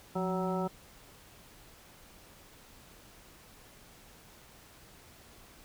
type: harmonic tone with a mistuned harmonic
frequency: 187.5 Hz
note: F#3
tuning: 23 cents sharp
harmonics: 1 / 2 / 3 / 4 / 5 / 7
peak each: -33 / -36 / -38 / -39 / -40 / -41 dBFS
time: 0.15-0.68 s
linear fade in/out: 10 ms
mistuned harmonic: 1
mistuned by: -88 cents
effects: pink hiss -56 dBFS RMS until 5.64 s

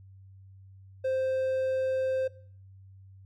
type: tone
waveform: triangle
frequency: 523.3 Hz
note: C5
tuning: in tune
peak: -24 dBFS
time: 1.04-2.28 s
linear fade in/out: 10 ms
effects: noise-tail reverb RT60 0.5 s tail -20 dB re dry + added 96 Hz sine -49 dBFS peak until 3.25 s

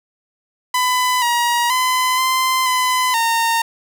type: tone with pitch steps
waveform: sawtooth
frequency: 1003 / 952 / 1017 / 1035 / 1012 / 918 Hz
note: B5 / A#5 / C6 / C6 / B5 / A#5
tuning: +26 / +36 / -50 / -19 / +42 / -27 cents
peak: -11 dBFS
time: 0.74-3.62 s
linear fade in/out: 5 ms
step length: 480 ms
effects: none

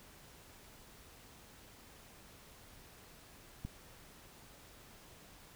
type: click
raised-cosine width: 5 ms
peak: -28 dBFS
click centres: 3.65 s
effects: pink hiss -58 dBFS RMS until 5.55 s

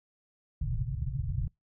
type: low-pass noise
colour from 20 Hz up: white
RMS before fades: -32 dBFS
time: 0.61-1.48 s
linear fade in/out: 5 ms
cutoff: 150 Hz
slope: 96 dB/octave
effects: noise-tail reverb RT60 0.2 s tail -26 dB re dry

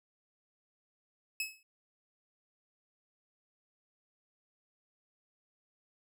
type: tone with exponential decay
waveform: sawtooth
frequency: 2582 Hz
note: E7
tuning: 37 cents flat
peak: -27 dBFS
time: 1.4-1.63 s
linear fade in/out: 2 ms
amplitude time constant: 49 ms
effects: none

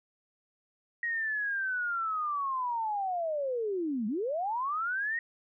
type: linear two-way sweep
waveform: sine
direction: down then up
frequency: 1894 to 200.2 to 1894 Hz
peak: -29 dBFS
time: 1.03-5.19 s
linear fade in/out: 2 ms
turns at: 4.07 s
effects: none

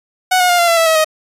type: tone with pitch steps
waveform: sawtooth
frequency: 740 / 722.7 / 705.8 / 689.2 / 673.1 / 657.4 / 642 / 627 Hz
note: F#5 / F#5 / F5 / F5 / E5 / E5 / E5 / D#5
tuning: 0 / -41 / +18 / -23 / +36 / -5 / -46 / +13 cents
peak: -6 dBFS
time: 0.31-1.046 s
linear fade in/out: 10 ms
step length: 92 ms
effects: resampled to 32000 Hz

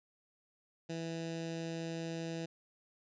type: tone with notch filter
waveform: 15% pulse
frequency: 164.81 Hz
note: E3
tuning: in tune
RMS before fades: -40 dBFS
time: 0.89-2.46 s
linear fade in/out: 10 ms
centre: 1200 Hz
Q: 0.97
effects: resampled to 16000 Hz

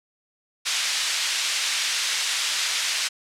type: band-pass noise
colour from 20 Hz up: pink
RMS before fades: -25 dBFS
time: 0.65-3.09 s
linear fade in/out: 20 ms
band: 2500 to 7100 Hz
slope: 12 dB/octave
effects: low-pass 11000 Hz 12 dB/octave

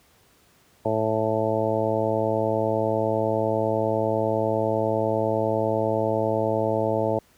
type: harmonic tone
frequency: 110 Hz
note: A2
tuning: in tune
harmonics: 1 / 2 / 3 / 4 / 5 / 6 / 7 / 8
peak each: -30 / -32 / -30 / -28 / -26 / -27 / -37 / -31 dBFS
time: 0.85-7.19 s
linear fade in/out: 5 ms
effects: pink hiss -59 dBFS RMS until 7.37 s + high-pass 60 Hz 12 dB/octave

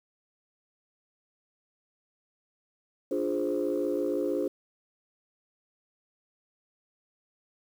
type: chord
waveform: sine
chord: D half-diminished seventh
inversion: none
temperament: equal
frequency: 293.7 / 349.2 / 415.3 / 523.3 Hz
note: D4 / F4 / Ab4 / C5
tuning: 0 / 0 / 0 / 0 cents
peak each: -31 dBFS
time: 3.11-4.48 s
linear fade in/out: 5 ms
effects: tanh soft clip ceiling -19 dBFS + 9-bit

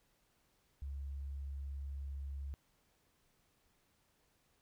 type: tone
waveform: sine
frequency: 69.3 Hz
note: C#2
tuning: in tune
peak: -40 dBFS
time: 0.82-2.54 s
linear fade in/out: 0 ms
effects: pink hiss -75 dBFS RMS until 4.61 s

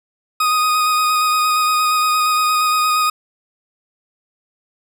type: tone with vibrato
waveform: 40% pulse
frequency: 1244.5 Hz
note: D#6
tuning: in tune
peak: -13 dBFS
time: 0.4-3.1 s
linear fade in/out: 5 ms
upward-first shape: square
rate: 8.6 Hz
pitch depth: 13 cents each way
effects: none

